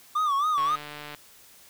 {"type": "tone with vibrato", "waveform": "triangle", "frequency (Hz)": 1174.7, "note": "D6", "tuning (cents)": 0, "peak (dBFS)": -20, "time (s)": [0.15, 0.76], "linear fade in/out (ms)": 10, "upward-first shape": "sine", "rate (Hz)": 3.7, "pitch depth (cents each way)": 120}
{"type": "click train", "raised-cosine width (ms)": 0.3, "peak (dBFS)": -23, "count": 85, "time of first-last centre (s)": [0.58, 1.148], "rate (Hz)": 148}
{"effects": ["white hiss -53 dBFS RMS until 1.69 s"]}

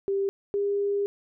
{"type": "tone pair in turn", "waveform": "sine", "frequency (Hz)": [393.9, 403.3], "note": ["G4", "G4"], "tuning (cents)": [8, 49], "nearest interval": "unison", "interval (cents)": 41, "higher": "second", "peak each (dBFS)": [-23, -23], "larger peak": "neither", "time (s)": [[0.08, 0.29], [0.54, 1.06]], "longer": "second", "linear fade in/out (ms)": 0, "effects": []}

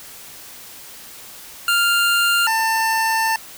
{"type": "tone pair in turn", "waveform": "25% pulse", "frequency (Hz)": [1396.9, 894.1], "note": ["F6", "A5"], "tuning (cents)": [0, 28], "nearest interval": "minor sixth", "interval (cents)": 772, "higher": "first", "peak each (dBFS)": [-11, -13], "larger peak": "first", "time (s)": [[1.68, 2.47], [2.47, 3.36]], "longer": "second", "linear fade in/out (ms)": 2, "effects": ["white hiss -39 dBFS RMS until 3.57 s"]}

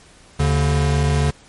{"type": "tone pair together", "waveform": "square", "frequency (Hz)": [76, 143.47], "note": ["D#2", "D3"], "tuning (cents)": [-40, -40], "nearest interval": "major seventh", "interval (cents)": 1100, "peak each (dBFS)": [-19, -18], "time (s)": [0.39, 1.31], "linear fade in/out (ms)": 10, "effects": ["pink hiss -48 dBFS RMS until 1.48 s", "MP3 48 kbps"]}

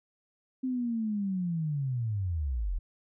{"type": "linear sweep", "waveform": "sine", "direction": "down", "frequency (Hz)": [262.3, 37], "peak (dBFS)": -28, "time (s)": [0.63, 2.79], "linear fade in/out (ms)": 10, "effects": []}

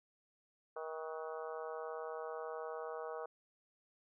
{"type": "harmonic tone with a mistuned harmonic", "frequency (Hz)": 158.7, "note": "D#3", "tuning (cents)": 35, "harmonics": [3, 4, 5, 6, 7, 8, 9], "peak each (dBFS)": [-44, -47, -50, -54, -51, -52, -56], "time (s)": [0.76, 3.26], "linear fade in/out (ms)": 5, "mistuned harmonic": 9, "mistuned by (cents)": 61, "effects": []}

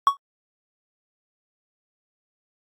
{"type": "tone with exponential decay", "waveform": "triangle", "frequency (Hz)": 1116, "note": "C#6", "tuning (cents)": 11, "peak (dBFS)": -7, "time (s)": [0.07, 0.17], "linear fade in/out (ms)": 1, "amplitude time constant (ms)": 21, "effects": ["AAC 64 kbps"]}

